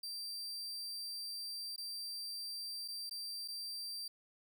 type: tone with dropouts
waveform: 40% pulse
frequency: 4699 Hz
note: D8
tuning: in tune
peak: -40 dBFS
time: 0.03-4.08 s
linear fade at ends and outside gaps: 5 ms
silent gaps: 1.762-1.779 / 2.879-2.883 / 3.096-3.11 / 3.478-3.483 s
effects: none